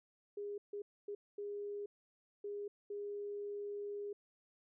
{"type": "tone bursts at uneven times", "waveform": "sine", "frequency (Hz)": 408.8, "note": "G#4", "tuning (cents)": -27, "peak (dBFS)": -40, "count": 6, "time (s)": [[0.37, 0.58], [0.73, 0.82], [1.08, 1.15], [1.38, 1.86], [2.44, 2.68], [2.9, 4.13]], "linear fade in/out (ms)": 5, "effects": []}